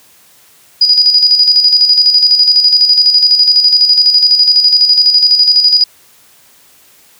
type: tone with tremolo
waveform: sine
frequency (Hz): 4914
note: D#8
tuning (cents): -22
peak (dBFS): -3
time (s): 0.81-5.84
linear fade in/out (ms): 5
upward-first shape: square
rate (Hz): 12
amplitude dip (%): 50
effects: white hiss -45 dBFS RMS until 7.19 s + high-pass 60 Hz 12 dB/octave